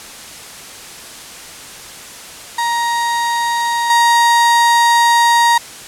35% pulse tone with level steps, 940 Hz, A#5, 14 cents sharp, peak -13 / -7 dBFS, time 2.58-5.58 s, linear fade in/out 5 ms, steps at 3.9 s, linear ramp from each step 2 ms, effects white hiss -33 dBFS RMS until 5.87 s + low-pass 10000 Hz 12 dB/octave

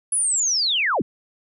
sine linear sweep, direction down, 10320 to 122.7 Hz, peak -18 dBFS, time 0.12-1.02 s, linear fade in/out 5 ms, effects none

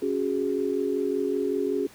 sine chord, C# suspended fourth, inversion none, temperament equal, 277.2 / 370 / 415.3 Hz, C#4 / F#4 / G#4, 0 / 0 / 0 cents, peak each -29 / -28 / -27 dBFS, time 0.02-1.87 s, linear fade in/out 5 ms, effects pink hiss -51 dBFS RMS until 1.94 s + high-pass 80 Hz 12 dB/octave

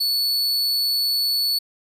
45% pulse tone, 4435 Hz, C#8, in tune, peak -18 dBFS, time 0-1.59 s, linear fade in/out 10 ms, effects resampled to 32000 Hz

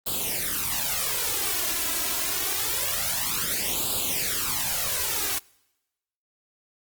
white noise with flanger, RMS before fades -27 dBFS, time 0.06-5.39 s, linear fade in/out 10 ms, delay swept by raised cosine 0.25 to 3.05 ms, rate 0.26 Hz, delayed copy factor +0.8, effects noise-tail reverb RT60 1.0 s tail -26 dB re dry + Opus 24 kbps

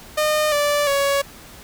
sawtooth tone with pitch steps, 610 / 584.1 / 559.4 Hz, D#5 / D5 / C#5, -34 / -10 / +16 cents, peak -13 dBFS, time 0.17-1.22 s, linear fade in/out 10 ms, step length 350 ms, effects pink hiss -42 dBFS RMS until 1.63 s

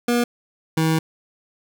25% pulse tone pair in turn, 240 / 160.18 Hz, B3 / E3, -49 / -49 cents, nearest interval perfect fifth, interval 700 cents, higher first, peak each -13 dBFS, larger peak neither, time 0.08-0.24 / 0.77-0.99 s, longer second, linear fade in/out 5 ms, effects none

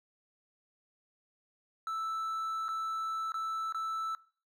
triangle tone with dropouts, 1318.5 Hz, E6, in tune, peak -31 dBFS, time 1.87-4.15 s, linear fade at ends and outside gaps 1 ms, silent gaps 2.683-2.689 / 3.32-3.342 / 3.724-3.746 s, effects noise-tail reverb RT60 0.4 s tail -20 dB re dry

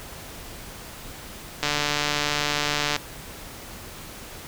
click train, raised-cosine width 0.2 ms, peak -6 dBFS, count 197, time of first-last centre 1.63-2.963 s, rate 147 Hz, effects pink hiss -40 dBFS RMS until 4.47 s

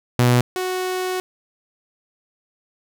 sawtooth tone pair in turn, 122.7 / 369.1 Hz, B2 / F#4, -11 / -4 cents, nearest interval octave + perfect fifth, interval 1907 cents, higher second, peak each -9 / -18 dBFS, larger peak first, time 0.19-0.41 / 0.56-1.2 s, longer second, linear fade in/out 0 ms, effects none

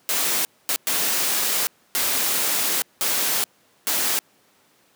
white noise bursts at uneven times, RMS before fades -22 dBFS, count 6, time 0.09-0.45 / 0.69-0.76 / 0.87-1.67 / 1.95-2.82 / 3.01-3.44 / 3.87-4.19 s, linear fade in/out 0 ms, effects pink hiss -59 dBFS RMS until 4.95 s + high-pass 200 Hz 12 dB/octave

